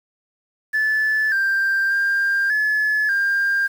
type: tone with pitch steps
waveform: sine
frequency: 1738 / 1581 / 1596 / 1715 / 1599 Hz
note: A6 / G6 / G6 / A6 / G6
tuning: -22 / +14 / +31 / -45 / +34 cents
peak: -15 dBFS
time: 0.73-3.68 s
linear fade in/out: 20 ms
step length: 590 ms
effects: tanh soft clip ceiling -13 dBFS + 7-bit